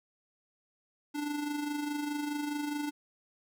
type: tone with amplitude modulation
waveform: square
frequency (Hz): 293.7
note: D4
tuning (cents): 0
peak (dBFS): -31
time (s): 1.14-2.91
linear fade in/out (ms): 20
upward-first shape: sine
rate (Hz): 24.8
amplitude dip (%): 50
effects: none